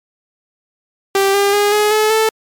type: tone with pitch steps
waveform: sawtooth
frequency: 392 / 401.2 / 410.5 / 420.1 / 430 / 440 Hz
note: G4 / G4 / G#4 / G#4 / A4 / A4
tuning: 0 / +40 / -20 / +20 / -40 / 0 cents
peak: -7 dBFS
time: 1.15-2.29 s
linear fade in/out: 2 ms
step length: 190 ms
effects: MP3 96 kbps